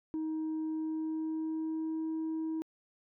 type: tone with pitch glide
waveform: sine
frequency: 315 to 319.4 Hz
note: D#4 to D#4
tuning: +21 to +45 cents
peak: -30 dBFS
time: 0.14-2.62 s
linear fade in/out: 0 ms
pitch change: +24 cents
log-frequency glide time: 0.63-2.08 s
effects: tanh soft clip ceiling -31 dBFS